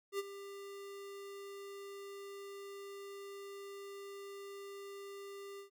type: tone with ADSR envelope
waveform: square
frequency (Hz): 397.9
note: G4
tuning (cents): +26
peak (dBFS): -34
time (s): 0.12-5.7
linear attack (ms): 70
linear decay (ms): 29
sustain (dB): -13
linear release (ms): 110
effects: none